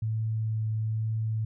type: tone with vibrato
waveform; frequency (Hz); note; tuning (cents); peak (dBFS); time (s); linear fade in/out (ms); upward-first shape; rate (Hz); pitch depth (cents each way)
sine; 110; A2; 0; -26; 0.02-1.45; 5; triangle; 1.1; 11
effects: none